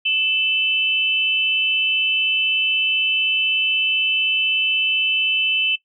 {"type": "tone pair together", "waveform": "sine", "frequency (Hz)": [2637, 3032], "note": ["E7", "F#7"], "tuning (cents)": [0, 42], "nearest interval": "major second", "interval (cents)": 242, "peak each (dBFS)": -19, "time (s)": [0.05, 5.76], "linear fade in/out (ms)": 10, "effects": ["noise-tail reverb RT60 0.1 s tail -17 dB re dry"]}